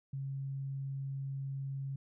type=tone; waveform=sine; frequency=136.5 Hz; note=C#3; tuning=26 cents flat; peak=-36 dBFS; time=0.13-1.96 s; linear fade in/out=5 ms; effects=none